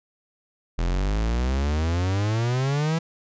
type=exponential sweep; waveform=45% pulse; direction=up; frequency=41.2 to 166.6 Hz; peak=-21 dBFS; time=0.78-2.99 s; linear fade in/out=10 ms; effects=resampled to 16000 Hz